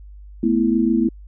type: chord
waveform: sine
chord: A suspended second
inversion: none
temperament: equal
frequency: 220 / 246.9 / 329.6 Hz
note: A3 / B3 / E4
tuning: 0 / 0 / 0 cents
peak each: -19 dBFS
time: 0.43-1.09 s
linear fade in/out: 5 ms
effects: added 50 Hz sine -37 dBFS peak until 1.27 s